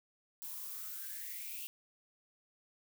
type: noise with high-pass filter sweep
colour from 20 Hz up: violet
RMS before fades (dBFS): -44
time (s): 0.42-1.67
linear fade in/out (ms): 0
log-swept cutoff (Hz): 860 to 2800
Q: 9
effects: none